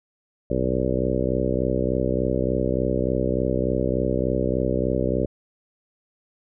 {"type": "harmonic tone with a mistuned harmonic", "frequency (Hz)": 63.4, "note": "B1", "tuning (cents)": 46, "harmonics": [1, 2, 3, 4, 5, 6, 7, 8, 9], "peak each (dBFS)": [-29, -29, -29, -29, -29, -29, -29, -29, -29], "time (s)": [0.5, 5.26], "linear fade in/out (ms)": 5, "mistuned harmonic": 1, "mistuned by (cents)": -75, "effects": []}